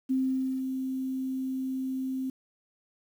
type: tone with ADSR envelope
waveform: sine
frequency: 262.1 Hz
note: C4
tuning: 3 cents sharp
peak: -23 dBFS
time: 0.09-2.3 s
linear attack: 19 ms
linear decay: 500 ms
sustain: -6 dB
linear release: 4 ms
effects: 9-bit